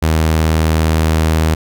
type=tone; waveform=sawtooth; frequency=79.5 Hz; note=D#2; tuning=38 cents sharp; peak=-7 dBFS; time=0.02-1.55 s; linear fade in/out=10 ms; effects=none